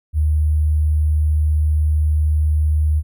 sine tone with sample-and-hold, 76.3 Hz, D#2, 33 cents flat, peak -13 dBFS, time 0.13-3.03 s, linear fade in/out 50 ms, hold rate 11025 Hz, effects none

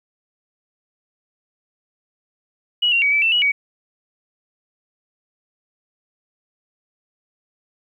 sine tone with pitch steps, 2917 / 2758 / 2266 / 2312 / 2673 / 2922 / 2260 Hz, F#7 / F7 / C#7 / D7 / E7 / F#7 / C#7, -25 / -22 / +37 / -28 / +23 / -22 / +33 cents, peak -14 dBFS, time 2.82-3.52 s, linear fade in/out 10 ms, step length 100 ms, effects 9-bit

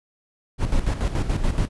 brown noise with tremolo, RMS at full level -20 dBFS, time 0.58-1.69 s, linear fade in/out 50 ms, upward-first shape square, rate 7 Hz, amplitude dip 60%, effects resampled to 24000 Hz

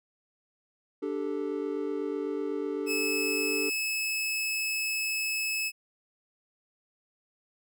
triangle chord, D suspended fourth, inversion none, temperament equal, 293.7 / 392 / 440 Hz, D4 / G4 / A4, 0 / 0 / 0 cents, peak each -32 dBFS, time 1.02-3.7 s, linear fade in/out 10 ms
sawtooth tone, 2594 Hz, E7, 28 cents flat, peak -25 dBFS, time 2.86-5.72 s, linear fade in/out 50 ms
effects none

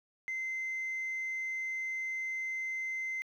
sine tone, 2070 Hz, C7, 19 cents flat, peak -32 dBFS, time 0.28-3.22 s, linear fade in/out 0 ms, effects tanh soft clip ceiling -31 dBFS + 11-bit

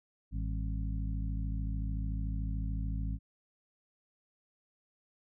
harmonic tone with a mistuned harmonic, 53.6 Hz, A1, 45 cents flat, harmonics 1 / 2 / 3 / 4 / 5, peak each -33 / -39 / -43 / -45 / -47 dBFS, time 0.31-3.19 s, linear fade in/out 50 ms, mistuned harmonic 4, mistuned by -110 cents, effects none

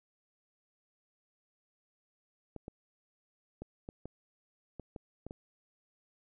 clicks, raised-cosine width 2 ms, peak -29 dBFS, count 9, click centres 2.563 / 2.681 / 3.62 / 3.889 / 4.056 / 4.797 / 4.962 / 5.266 / 5.309 s, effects none

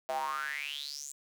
square tone with high-pass filter sweep, 71.7 Hz, D2, 41 cents flat, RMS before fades -37 dBFS, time 0.09-1.12 s, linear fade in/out 0 ms, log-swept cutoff 660 to 7700 Hz, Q 9.7, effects none

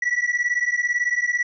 triangle beating tone pair, 1937 / 1955 Hz, B6 / B6, -34 / -18 cents, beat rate 18 Hz, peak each -21 dBFS, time 0.02-1.43 s, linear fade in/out 5 ms, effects resampled to 16000 Hz

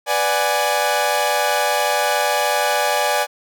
sawtooth chord, G# half-diminished seventh, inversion first, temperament equal, 493.9 / 587.3 / 740 / 830.6 Hz, B4 / D5 / F#5 / G#5, 0 / 0 / 0 / 0 cents, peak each -22 / -17 / -21 / -16 dBFS, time 0.06-3.27 s, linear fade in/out 50 ms, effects none

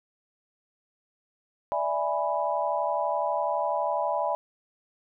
sine chord, E dominant seventh, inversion third, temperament equal, 587.3 / 659.3 / 830.6 / 987.8 Hz, D5 / E5 / G#5 / B5, 0 / 0 / 0 / 0 cents, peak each -30 dBFS, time 1.72-4.35 s, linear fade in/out 0 ms, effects none

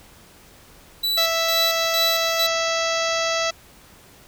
45% pulse tone with tremolo, 3951 Hz, B7, in tune, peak -20 dBFS, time 1.03-2.47 s, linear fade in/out 10 ms, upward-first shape square, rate 2.2 Hz, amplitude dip 65%
harmonic tone, 659.3 Hz, E5, in tune, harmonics 1 / 2 / 3 / 4 / 5 / 6 / 7 / 8 / 9 / 10, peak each -24 / -27 / -29 / -30 / -31 / -32 / -32 / -33 / -34 / -34 dBFS, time 1.17-3.51 s, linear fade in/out 10 ms
effects pink hiss -49 dBFS RMS until 4.27 s

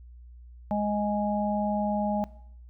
harmonic tone, 207.6 Hz, G#3, in tune, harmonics 1 / 3 / 4, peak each -27 / -30 / -30 dBFS, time 0.71-2.24 s, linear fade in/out 0 ms, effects noise-tail reverb RT60 0.7 s tail -20 dB re dry + added 60 Hz sine -45 dBFS peak until 2.69 s

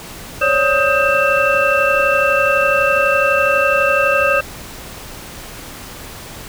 sine tone cluster, 543 / 575 / 1256 / 1575 / 2676 Hz, C#5 / D5 / D#6 / G6 / E7, -36 / -37 / +16 / +8 / +25 cents, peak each -18 dBFS, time 0.41-4.41 s, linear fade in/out 10 ms, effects pink hiss -33 dBFS RMS until 6.48 s

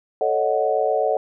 sine chord, D# half-diminished seventh, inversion second, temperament equal, 440 / 554.4 / 622.3 / 740 Hz, A4 / C#5 / D#5 / F#5, 0 / 0 / 0 / 0 cents, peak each -23 dBFS, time 0.21-1.17 s, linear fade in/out 2 ms, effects none

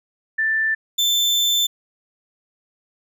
sine / 35% pulse tone pair in turn, 1770 / 3540 Hz, A6 / A7, +10 / +10 cents, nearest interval octave, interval 1200 cents, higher second, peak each -17 / -14 dBFS, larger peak second, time 0.38-0.75 / 0.98-1.67 s, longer second, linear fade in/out 10 ms, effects none

